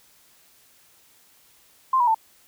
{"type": "tone with pitch steps", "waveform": "sine", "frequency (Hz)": [1046.5, 965.2, 890.2], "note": ["C6", "B5", "A5"], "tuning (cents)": [0, -40, 20], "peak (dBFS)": -16, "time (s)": [1.93, 2.146], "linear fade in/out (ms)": 5, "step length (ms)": 72, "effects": ["white hiss -57 dBFS RMS until 2.47 s"]}